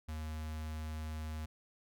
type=tone with notch filter; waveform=square; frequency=77.78 Hz; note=D#2; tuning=in tune; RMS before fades=-41 dBFS; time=0.08-1.46 s; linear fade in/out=10 ms; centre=430 Hz; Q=1.6; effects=none